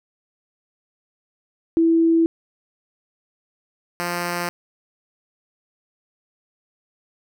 sine / 5% pulse tone pair in turn, 329.6 / 174.6 Hz, E4 / F3, 0 / 0 cents, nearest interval major seventh, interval 1100 cents, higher first, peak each -13 / -12 dBFS, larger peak second, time 1.77-2.26 / 4-4.49 s, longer neither, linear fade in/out 0 ms, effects none

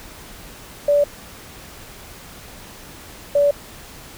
sine tone pair in turn, 579 / 574.7 Hz, D5 / D5, -25 / -38 cents, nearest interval unison, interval 13 cents, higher first, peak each -12 dBFS, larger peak neither, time 0.88-1.04 / 3.35-3.51 s, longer neither, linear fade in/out 5 ms, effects pink hiss -40 dBFS RMS until 4.17 s

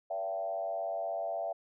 sine tone with frequency modulation, 671 Hz, E5, 31 cents sharp, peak -32 dBFS, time 0.1-1.53 s, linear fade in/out 10 ms, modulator 96.3 Hz, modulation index 1, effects none

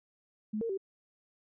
sine tone with pitch steps, 213.8 / 458.8 / 386.4 Hz, A3 / A#4 / G4, -49 / -28 / -25 cents, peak -31 dBFS, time 0.53-0.776 s, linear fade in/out 10 ms, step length 82 ms, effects none

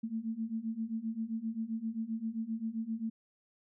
sine beating tone pair, 220 / 227.6 Hz, A3 / A#3, 0 / -41 cents, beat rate 7.6 Hz, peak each -38 / -36 dBFS, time 0.03-3.1 s, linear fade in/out 10 ms, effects none

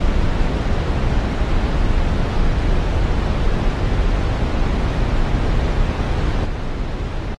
brown noise with level steps, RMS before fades -17 / -22 dBFS, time 0-7.35 s, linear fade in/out 10 ms, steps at 6.44 s, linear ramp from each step 20 ms, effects low-pass 5000 Hz 12 dB/octave + AAC 32 kbps

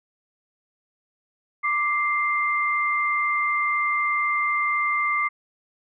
sine tone pair together, 1177 / 2093 Hz, D6 / C7, +3 / 0 cents, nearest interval minor seventh, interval 997 cents, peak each -23 dBFS, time 1.63-5.29 s, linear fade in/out 20 ms, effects none

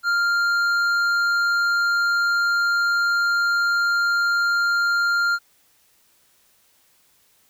sine tone with hard clipping, 1396.9 Hz, F6, in tune, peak -19 dBFS, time 0.03-5.39 s, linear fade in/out 50 ms, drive 7 dB, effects white hiss -60 dBFS RMS until 7.49 s

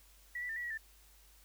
sine tone with pitch steps, 1939 / 1968 / 1797 / 1940 / 1915 / 1776 Hz, B6 / B6 / A6 / B6 / A#6 / A6, -32 / -7 / +36 / -31 / +46 / +16 cents, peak -37 dBFS, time 0.35-0.776 s, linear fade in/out 5 ms, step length 71 ms, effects added 50 Hz sine -62 dBFS peak until 1.44 s + white hiss -64 dBFS RMS until 1.44 s

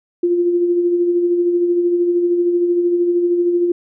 sine tone with tremolo, 349.2 Hz, F4, in tune, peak -11 dBFS, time 0.23-3.72 s, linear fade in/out 5 ms, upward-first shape sine, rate 13 Hz, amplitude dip 40%, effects none

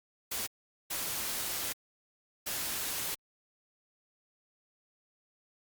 white noise bursts at uneven times, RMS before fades -35 dBFS, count 3, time 0.31-0.47 / 0.9-1.73 / 2.46-3.15 s, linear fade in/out 10 ms, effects Opus 48 kbps

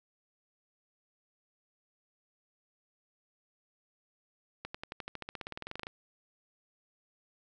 accelerating click train, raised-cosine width 0.3 ms, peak -23 dBFS, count 21, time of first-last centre 4.65-5.869 s, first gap 95 ms, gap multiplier 0.95, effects none

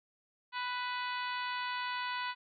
harmonic tone with a mistuned harmonic, 494.7 Hz, B4, 3 cents sharp, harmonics 2 / 3 / 4 / 5 / 6 / 7 / 8 / 9, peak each -37 / -41 / -43 / -45 / -47 / -48 / -49 / -50 dBFS, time 0.52-2.35 s, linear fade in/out 50 ms, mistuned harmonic 5, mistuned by +21 cents, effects none

